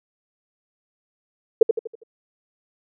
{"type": "tone with echo", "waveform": "sine", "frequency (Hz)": 451.7, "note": "A4", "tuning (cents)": 45, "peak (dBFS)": -6, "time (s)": [1.61, 1.63], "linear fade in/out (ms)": 5, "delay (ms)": 81, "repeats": 5, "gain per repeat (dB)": -7, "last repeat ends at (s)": 2.035, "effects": []}